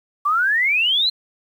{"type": "exponential sweep", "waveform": "sine", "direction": "up", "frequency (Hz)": [1136, 4174], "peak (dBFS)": -15, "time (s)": [0.25, 1.1], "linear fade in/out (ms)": 10, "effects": ["8-bit"]}